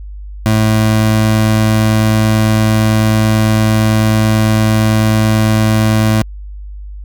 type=tone; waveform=25% pulse; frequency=109 Hz; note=A2; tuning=16 cents flat; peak=-5 dBFS; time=0.46-6.22 s; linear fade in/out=0 ms; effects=added 50 Hz sine -25 dBFS peak until 7.04 s